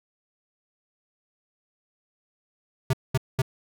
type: tone bursts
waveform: square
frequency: 130.81 Hz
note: C3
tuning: in tune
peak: -20 dBFS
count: 3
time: 2.9-3.419 s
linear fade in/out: 5 ms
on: 33 ms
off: 210 ms
effects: none